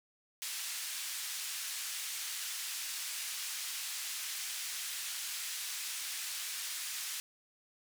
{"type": "band-pass noise", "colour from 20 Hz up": "white", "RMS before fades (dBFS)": -40, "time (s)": [0.42, 7.2], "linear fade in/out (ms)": 0, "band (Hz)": [1800, 10000], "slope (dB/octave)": 12, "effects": []}